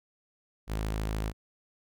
sawtooth tone, 53.4 Hz, G#1, 49 cents sharp, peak -26 dBFS, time 0.67-1.33 s, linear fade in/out 50 ms, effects none

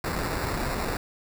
pink noise with sample-and-hold, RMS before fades -29 dBFS, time 0.04-0.97 s, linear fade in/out 2 ms, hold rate 3150 Hz, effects none

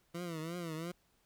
20% pulse tone with vibrato, 166.8 Hz, E3, 21 cents sharp, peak -34 dBFS, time 0.14-0.92 s, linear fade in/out 10 ms, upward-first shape triangle, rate 2.9 Hz, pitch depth 130 cents each way, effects pink hiss -73 dBFS RMS until 1.25 s

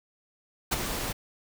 pink noise with ADSR envelope, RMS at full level -23 dBFS, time 0.71-1.13 s, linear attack 17 ms, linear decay 22 ms, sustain -9 dB, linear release 17 ms, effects none

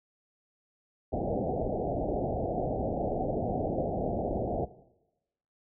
white low-pass noise, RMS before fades -31 dBFS, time 1.12-4.66 s, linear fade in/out 20 ms, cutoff 770 Hz, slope 96 dB/octave, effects noise-tail reverb RT60 0.9 s tail -17 dB re dry

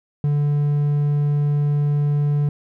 triangle tone, 145.9 Hz, D3, 11 cents flat, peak -14 dBFS, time 0.24-2.49 s, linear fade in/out 2 ms, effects none

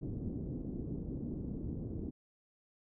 white low-pass noise, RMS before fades -40 dBFS, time 0.01-2.11 s, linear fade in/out 20 ms, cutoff 310 Hz, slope 24 dB/octave, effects none

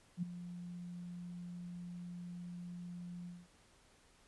sine tone with ADSR envelope, 175.8 Hz, F3, 12 cents sharp, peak -32 dBFS, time 0.17-3.48 s, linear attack 57 ms, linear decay 8 ms, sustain -12 dB, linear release 220 ms, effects pink hiss -67 dBFS RMS until 4.27 s + resampled to 24000 Hz

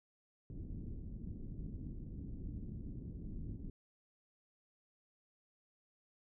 pink low-pass noise, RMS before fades -45 dBFS, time 0.5-3.7 s, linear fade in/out 2 ms, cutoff 280 Hz, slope 24 dB/octave, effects none

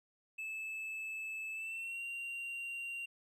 triangle tone with pitch glide, 2616 to 2764 Hz, E7 to F7, -14 to -19 cents, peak -38 dBFS, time 0.38-3.06 s, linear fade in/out 10 ms, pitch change +95 cents, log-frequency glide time 1.52-2.03 s, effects none

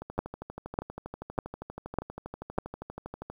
two click trains, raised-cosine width 1 ms, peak -24 / -12 dBFS, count 42 / 5, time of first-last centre 0.02-3.3 / 0.19-2.585 s, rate 12.5 / 1.67 Hz, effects 9-bit

